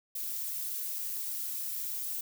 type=noise with flanger; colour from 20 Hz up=violet; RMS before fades=-36 dBFS; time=0.15-2.21 s; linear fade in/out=5 ms; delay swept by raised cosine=1.7 to 4.3 ms; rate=2.6 Hz; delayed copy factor=-0.65; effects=none